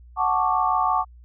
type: chord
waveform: sine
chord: D major seventh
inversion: first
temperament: equal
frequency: 740 / 880 / 1108.7 / 1174.7 Hz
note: F#5 / A5 / C#6 / D6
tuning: 0 / 0 / 0 / 0 cents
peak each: -24 dBFS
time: 0.16-1.05 s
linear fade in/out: 50 ms
effects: added 60 Hz sine -44 dBFS peak until 1.24 s